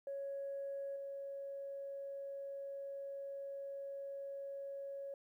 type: tone with level steps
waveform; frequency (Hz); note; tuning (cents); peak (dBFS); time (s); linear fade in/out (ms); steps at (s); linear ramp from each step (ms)
sine; 554.4; C#5; 0; -39 / -42; 0.07-5.14; 2; 0.96; 2
effects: tanh soft clip ceiling -36 dBFS + 13-bit